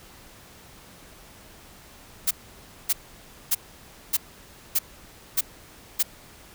blue noise bursts, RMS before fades -21 dBFS, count 7, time 2.27-6.03 s, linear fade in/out 10 ms, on 40 ms, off 580 ms, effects pink hiss -49 dBFS RMS until 6.54 s

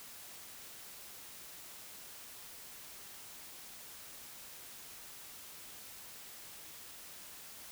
silence, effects white hiss -51 dBFS RMS until 7.71 s

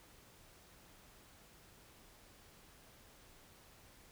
silence, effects pink hiss -62 dBFS RMS until 4.11 s

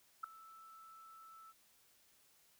sine tone with ADSR envelope, 1318.5 Hz, E6, in tune, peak -34 dBFS, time 0.23-1.53 s, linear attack 11 ms, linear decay 3 ms, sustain -21 dB, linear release 32 ms, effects white hiss -70 dBFS RMS until 2.59 s

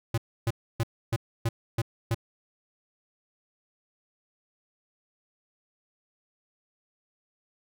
square tone bursts, 114.5 Hz, A#2, 31 cents flat, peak -24 dBFS, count 7, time 0.14-2.146 s, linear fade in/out 5 ms, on 38 ms, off 290 ms, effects none

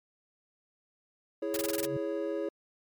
triangle chord, C# minor, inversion first, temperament equal, 329.6 / 415.3 / 554.4 Hz, E4 / G#4 / C#5, 0 / 0 / 0 cents, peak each -33 dBFS, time 1.42-2.49 s, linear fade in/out 5 ms
white noise bursts, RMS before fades -34 dBFS, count 7, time 1.54-1.853 s, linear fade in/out 2 ms, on 25 ms, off 23 ms
sine tone with exponential growth, 138.59 Hz, C#3, in tune, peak -32 dBFS, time 1.73-1.97 s, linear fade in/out 5 ms, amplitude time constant 51 ms
effects MP3 96 kbps

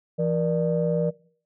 sine tone cluster, 167.4 / 474 / 593 Hz, E3 / A#4 / D5, +27 / +29 / +17 cents, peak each -24 / -25 / -26 dBFS, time 0.18-1.11 s, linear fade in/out 20 ms, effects noise-tail reverb RT60 0.5 s tail -21 dB re dry + tanh soft clip ceiling -12 dBFS

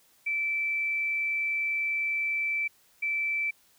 sine tone pair in turn, 2325 / 2325 Hz, D7 / D7, -18 / -18 cents, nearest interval unison, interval 0 cents, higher neither, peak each -26 / -26 dBFS, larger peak neither, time 0.26-2.68 / 3.02-3.51 s, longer first, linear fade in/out 10 ms, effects white hiss -63 dBFS RMS until 3.78 s

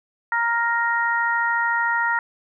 harmonic tone, 466.8 Hz, A#4, 2 cents sharp, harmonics 2 / 3 / 4, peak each -23 / -23 / -23 dBFS, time 0.32-2.19 s, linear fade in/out 2 ms, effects none

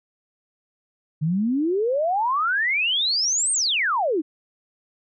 sine exponential two-way sweep, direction up then down, 146.83 to 8880 to 284.4 Hz, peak -19 dBFS, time 1.21-4.22 s, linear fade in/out 20 ms, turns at 3.52 s, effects none

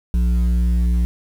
sine tone pair together, 59.83 / 179.3 Hz, A#1 / F3, +46 / +46 cents, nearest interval octave + perfect fifth, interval 1900 cents, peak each -12 / -22 dBFS, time 0.14-1.05 s, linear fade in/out 0 ms, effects tanh soft clip ceiling -13 dBFS + 7-bit

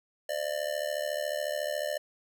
square tone with amplitude modulation, 597 Hz, D5, 28 cents sharp, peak -27 dBFS, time 0.29-1.98 s, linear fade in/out 5 ms, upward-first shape sine, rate 74 Hz, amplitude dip 85%, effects none

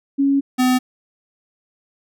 sine / square tone pair in turn, 277.2 / 253.6 Hz, C#4 / B3, 0 / +46 cents, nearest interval major second, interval 154 cents, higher first, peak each -13 / -14 dBFS, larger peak first, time 0.18-0.41 / 0.58-0.79 s, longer first, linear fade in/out 20 ms, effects none

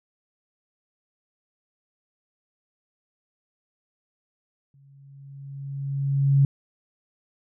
sine tone with exponential growth, 138.59 Hz, C#3, in tune, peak -13 dBFS, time 4.74-6.45 s, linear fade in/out 2 ms, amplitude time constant 370 ms, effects none

